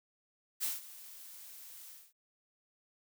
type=noise with ADSR envelope; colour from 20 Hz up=blue; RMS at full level=-33 dBFS; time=0.6-2.13 s; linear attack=34 ms; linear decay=170 ms; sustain=-18 dB; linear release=230 ms; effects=none